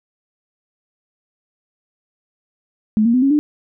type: tone with pitch steps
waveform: sine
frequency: 215.1 / 233.2 / 252.9 / 274.2 / 297.2 Hz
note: A3 / A#3 / B3 / C#4 / D4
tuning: -39 / +1 / +41 / -19 / +21 cents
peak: -11 dBFS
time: 2.97-3.39 s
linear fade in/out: 0 ms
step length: 84 ms
effects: none